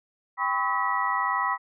sine tone cluster, 791 / 1003 / 1104 / 1283 / 1941 Hz, G5 / B5 / C#6 / E6 / B6, +15 / +26 / -7 / -47 / -31 cents, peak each -32 / -27 / -30 / -30 / -30 dBFS, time 0.37-1.58 s, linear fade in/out 50 ms, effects none

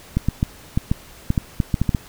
clicks, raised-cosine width 5 ms, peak -5 dBFS, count 12, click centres 0.17 / 0.286 / 0.429 / 0.775 / 0.915 / 1.304 / 1.378 / 1.602 / 1.742 / 1.816 / 1.892 / 1.948 s, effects pink hiss -44 dBFS RMS until 2.08 s

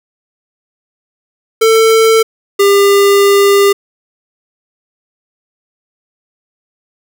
square tone pair in turn, 446.6 / 400.4 Hz, A4 / G4, +26 / +37 cents, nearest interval major second, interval 189 cents, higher first, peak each -6 dBFS, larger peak neither, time 1.61-2.23 / 2.59-3.73 s, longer second, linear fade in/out 10 ms, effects none

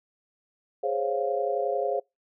sine chord, Db major seventh, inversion second, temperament equal, 415.3 / 523.3 / 554.4 / 698.5 Hz, Ab4 / C5 / Db5 / F5, 0 / 0 / 0 / 0 cents, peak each -30 dBFS, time 0.83-2 s, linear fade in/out 10 ms, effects noise-tail reverb RT60 0.2 s tail -26 dB re dry

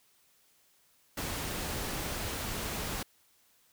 pink noise, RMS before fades -36 dBFS, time 1.17-3.03 s, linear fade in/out 5 ms, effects white hiss -67 dBFS RMS until 3.72 s

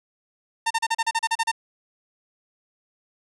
sawtooth tone bursts, 908 Hz, A#5, 46 cents flat, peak -16 dBFS, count 11, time 0.66-1.516 s, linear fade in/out 10 ms, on 46 ms, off 35 ms, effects resampled to 24000 Hz + 8-bit

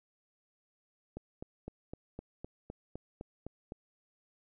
click train, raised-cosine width 2 ms, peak -28 dBFS, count 11, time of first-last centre 1.17-3.721 s, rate 3.92 Hz, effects none

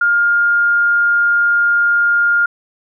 sine tone, 1411 Hz, F6, 17 cents sharp, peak -10 dBFS, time 0.01-2.46 s, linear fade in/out 5 ms, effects none

